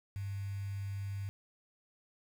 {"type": "tone with quantisation", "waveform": "sine", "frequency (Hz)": 99, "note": "G2", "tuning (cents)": 18, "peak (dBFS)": -36, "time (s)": [0.16, 1.29], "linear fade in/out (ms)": 0, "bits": 9, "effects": []}